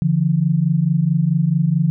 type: tone pair together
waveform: sine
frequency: 145.1 / 169.69 Hz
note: D3 / F3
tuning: -21 / -50 cents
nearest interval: minor third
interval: 271 cents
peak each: -17 / -16 dBFS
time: 0.02-1.9 s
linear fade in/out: 0 ms
effects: none